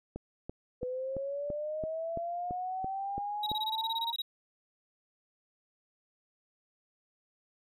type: click train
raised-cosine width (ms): 2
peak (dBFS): -25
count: 11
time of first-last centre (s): 0.16-3.516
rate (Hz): 2.98
type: linear sweep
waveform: sine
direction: up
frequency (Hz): 493.9 to 932.3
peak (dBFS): -33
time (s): 0.81-4.13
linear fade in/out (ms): 20
type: tone bursts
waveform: triangle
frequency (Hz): 3822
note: A#7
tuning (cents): +43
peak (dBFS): -30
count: 14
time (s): 3.43-4.22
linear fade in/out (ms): 5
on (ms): 36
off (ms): 22
effects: none